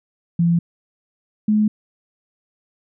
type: tone pair in turn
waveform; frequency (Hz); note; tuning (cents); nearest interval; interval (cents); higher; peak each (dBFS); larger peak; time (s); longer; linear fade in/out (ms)
sine; 170 / 212.7; F3 / G#3; -46 / +42; major third; 388; second; -13; neither; 0.39-0.59 / 1.48-1.68; neither; 5
effects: none